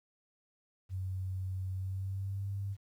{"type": "tone with pitch glide", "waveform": "sine", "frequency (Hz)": [93.8, 99.03], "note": ["F#2", "G2"], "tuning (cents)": [24, 18], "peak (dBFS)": -34, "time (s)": [0.89, 2.77], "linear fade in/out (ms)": 50, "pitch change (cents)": 94, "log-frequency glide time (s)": [1.73, 2.49], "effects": ["11-bit"]}